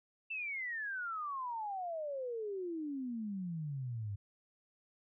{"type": "exponential sweep", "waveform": "sine", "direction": "down", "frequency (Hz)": [2695, 97.6], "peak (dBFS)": -37, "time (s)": [0.3, 4.16], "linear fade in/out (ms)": 10, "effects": []}